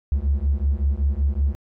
triangle beating tone pair, 67.5 / 72.8 Hz, C#2 / D2, -45 / -15 cents, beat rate 5.3 Hz, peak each -18 dBFS, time 0.12-1.55 s, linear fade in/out 0 ms, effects tanh soft clip ceiling -13 dBFS

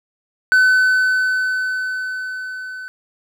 triangle tone with level ramp, 1512 Hz, F#6, 37 cents sharp, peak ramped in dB -7 to -27 dBFS, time 0.52-2.88 s, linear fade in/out 0 ms, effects none

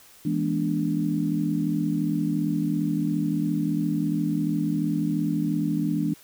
sine chord, E dominant seventh, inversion none, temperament equal with one note detuned, 164.81 / 207.7 / 242.3 / 293.7 Hz, E3 / G#3 / B3 / D4, 0 / 0 / -33 / 0 cents, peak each -27 / -29 / -30 / -26 dBFS, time 0.25-6.14 s, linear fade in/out 5 ms, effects white hiss -52 dBFS RMS until 6.23 s

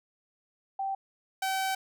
sine / sawtooth tone pair in turn, 779 / 766.9 Hz, G5 / G5, -11 / -38 cents, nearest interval unison, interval 27 cents, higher first, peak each -29 / -24 dBFS, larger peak second, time 0.79-0.95 / 1.42-1.75 s, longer second, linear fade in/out 5 ms, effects none

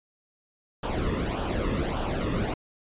brown noise with flanger, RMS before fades -28 dBFS, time 0.83-2.54 s, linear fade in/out 5 ms, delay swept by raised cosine 0.46 to 1.33 ms, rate 1.7 Hz, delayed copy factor -0.7, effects resampled to 8000 Hz

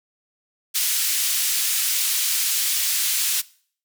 white band-pass noise, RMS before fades -22 dBFS, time 0.74-3.42 s, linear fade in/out 20 ms, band 2500 to 16000 Hz, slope 12 dB/octave, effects noise-tail reverb RT60 0.5 s tail -21 dB re dry

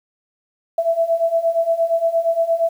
sine beating tone pair, 659.3 / 667.9 Hz, E5 / E5, 0 / +23 cents, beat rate 8.6 Hz, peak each -20 / -17 dBFS, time 0.78-2.69 s, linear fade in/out 5 ms, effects 8-bit

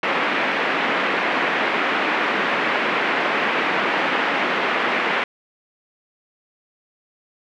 white band-pass noise, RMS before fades -21 dBFS, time 0.03-5.24 s, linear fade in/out 2 ms, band 210 to 2400 Hz, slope 24 dB/octave, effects none

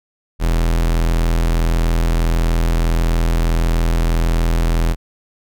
45% pulse tone, 41.58 Hz, E1, 16 cents sharp, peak -13 dBFS, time 0.39-4.96 s, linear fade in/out 50 ms, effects none

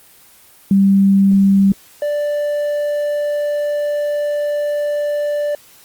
sine / triangle tone pair in turn, 196 / 587.3 Hz, G3 / D5, 0 / 0 cents, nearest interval octave + perfect fifth, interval 1900 cents, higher second, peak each -8 / -14 dBFS, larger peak first, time 0.71-1.72 / 2.02-5.55 s, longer second, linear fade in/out 2 ms, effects white hiss -46 dBFS RMS until 5.84 s + Opus 24 kbps

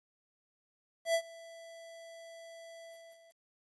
square tone with ADSR envelope, 664 Hz, E5, 12 cents sharp, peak -26 dBFS, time 1.05-3.4 s, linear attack 93 ms, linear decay 72 ms, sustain -23 dB, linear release 560 ms, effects resampled to 24000 Hz + 11-bit

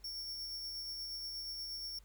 45% pulse tone with tremolo, 5470 Hz, F8, 37 cents flat, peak -40 dBFS, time 0.04-1.99 s, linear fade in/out 5 ms, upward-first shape sine, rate 8.4 Hz, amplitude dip 25%, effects added 50 Hz sine -59 dBFS peak until 2.04 s + pink hiss -69 dBFS RMS until 2.04 s

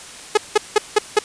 sawtooth tone bursts, 422.8 Hz, G#4, 31 cents sharp, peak -6 dBFS, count 5, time 0.35-1.19 s, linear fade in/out 5 ms, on 24 ms, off 180 ms, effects white hiss -37 dBFS RMS until 1.24 s + resampled to 22050 Hz

